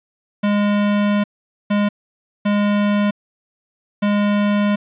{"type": "tone bursts at uneven times", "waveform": "square", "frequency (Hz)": 205.5, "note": "G#3", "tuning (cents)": -18, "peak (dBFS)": -15, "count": 4, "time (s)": [[0.43, 1.24], [1.7, 1.89], [2.45, 3.11], [4.02, 4.76]], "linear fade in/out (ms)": 10, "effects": ["resampled to 8000 Hz", "8-bit"]}